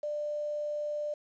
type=tone with quantisation; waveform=sine; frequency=594 Hz; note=D5; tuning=20 cents sharp; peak=-31 dBFS; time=0.03-1.14 s; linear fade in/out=5 ms; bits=9; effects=resampled to 16000 Hz